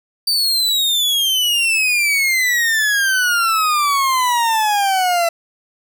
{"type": "exponential sweep", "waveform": "40% pulse", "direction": "down", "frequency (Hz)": [4646, 668], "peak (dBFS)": -13, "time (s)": [0.27, 5.29], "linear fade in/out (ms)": 5, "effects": []}